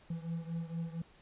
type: beating tone pair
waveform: triangle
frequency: 164.9 / 169.2 Hz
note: E3 / E3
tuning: +1 / +45 cents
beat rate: 4.3 Hz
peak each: -36 / -39 dBFS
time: 0.1-1.02 s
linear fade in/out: 5 ms
effects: pink hiss -62 dBFS RMS until 1.21 s + resampled to 8000 Hz